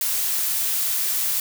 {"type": "noise", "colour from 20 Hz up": "blue", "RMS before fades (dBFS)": -23, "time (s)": [0.01, 1.4], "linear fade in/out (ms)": 2, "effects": []}